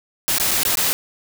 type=noise with dropouts; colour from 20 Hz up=white; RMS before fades=-19 dBFS; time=0.28-0.93 s; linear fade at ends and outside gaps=0 ms; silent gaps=0.383-0.399 / 0.51-0.514 / 0.633-0.651 / 0.755-0.772 s; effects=none